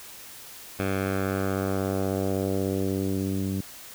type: tone with low-pass filter sweep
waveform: 10% pulse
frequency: 96.4 Hz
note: G2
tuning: 28 cents flat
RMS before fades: -27 dBFS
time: 0.79-3.61 s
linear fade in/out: 5 ms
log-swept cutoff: 2500 to 220 Hz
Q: 1.3
effects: white hiss -44 dBFS RMS until 3.94 s